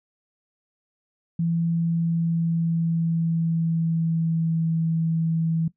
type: tone with pitch glide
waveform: sine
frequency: 167.3 to 163.2 Hz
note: E3 to E3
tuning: +26 to -17 cents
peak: -20 dBFS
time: 1.39-5.68 s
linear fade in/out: 5 ms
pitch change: -43 cents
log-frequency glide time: 1.67-4.67 s
effects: noise-tail reverb RT60 0.1 s tail -17 dB re dry